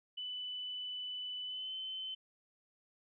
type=tone with pitch glide; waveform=sine; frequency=2991 to 3061 Hz; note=F#7 to G7; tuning=+18 to -42 cents; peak=-39 dBFS; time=0.17-2.15 s; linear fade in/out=10 ms; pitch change=+40 cents; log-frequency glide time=1.42-1.75 s; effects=none